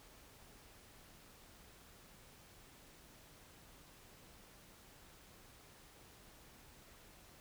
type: silence
effects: pink hiss -61 dBFS RMS until 7.4 s